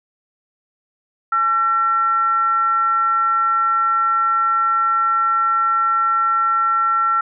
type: tone with frequency modulation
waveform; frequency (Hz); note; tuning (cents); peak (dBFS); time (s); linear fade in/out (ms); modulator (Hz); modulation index
sine; 1350; E6; +41; -14; 1.32-7.21; 5; 505; 0.3
effects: none